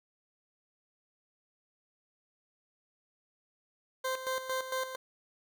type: tone with tremolo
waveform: 20% pulse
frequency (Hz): 520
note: C5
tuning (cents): -11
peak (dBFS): -26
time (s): 4.04-4.96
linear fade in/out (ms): 10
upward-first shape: square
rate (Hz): 4.4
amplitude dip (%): 65
effects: none